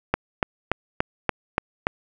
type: click train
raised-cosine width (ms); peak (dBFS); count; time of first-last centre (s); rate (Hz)
0.5; -4; 7; 0.14-1.869; 3.47
effects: none